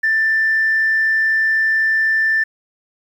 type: tone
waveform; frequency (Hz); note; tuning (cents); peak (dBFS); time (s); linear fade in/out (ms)
sine; 1774; A6; +14; -12; 0.03-2.44; 10
effects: tanh soft clip ceiling -9 dBFS + 8-bit